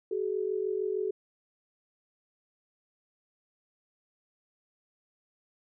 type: tone pair together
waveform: sine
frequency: 379.4 / 425.9 Hz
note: F#4 / G#4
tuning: +43 / +44 cents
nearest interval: major second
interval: 201 cents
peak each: -31 / -31 dBFS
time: 0.11-1.11 s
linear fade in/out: 5 ms
effects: none

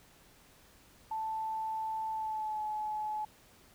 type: tone with pitch glide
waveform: sine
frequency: 880 to 854 Hz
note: A5 to G#5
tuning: 0 to +48 cents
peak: -33 dBFS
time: 1.11-3.25 s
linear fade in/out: 5 ms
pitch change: -52 cents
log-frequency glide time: 2.11-2.62 s
effects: pink hiss -61 dBFS RMS until 3.74 s

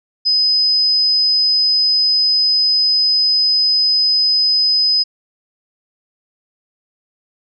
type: tone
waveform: sine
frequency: 5030 Hz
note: D#8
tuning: 18 cents sharp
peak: -11 dBFS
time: 0.25-5.04 s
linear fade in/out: 20 ms
effects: none

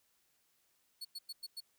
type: tone bursts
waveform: 40% pulse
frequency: 4400 Hz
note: C#8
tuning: 14 cents flat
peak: -40 dBFS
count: 5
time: 1.01-1.606 s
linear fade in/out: 10 ms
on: 40 ms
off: 99 ms
effects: white hiss -75 dBFS RMS until 1.78 s

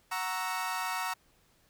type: chord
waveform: 30% pulse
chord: F# dominant seventh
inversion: none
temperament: equal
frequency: 740 / 932.3 / 1108.7 / 1318.5 Hz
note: F#5 / A#5 / C#6 / E6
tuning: 0 / 0 / 0 / 0 cents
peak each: -36 / -33 / -37 / -35 dBFS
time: 0.11-1.14 s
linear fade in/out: 10 ms
effects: pink hiss -67 dBFS RMS until 1.69 s

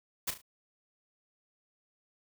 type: noise with echo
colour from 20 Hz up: white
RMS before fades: -32 dBFS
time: 0.27-0.31 s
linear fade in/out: 10 ms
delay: 36 ms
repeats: 3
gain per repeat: -9 dB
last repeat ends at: 0.418 s
effects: none

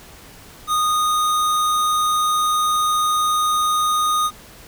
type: tone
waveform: square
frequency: 1235 Hz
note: D#6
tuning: 13 cents flat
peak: -17 dBFS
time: 0.67-4.31 s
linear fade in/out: 50 ms
effects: pink hiss -43 dBFS RMS until 4.67 s

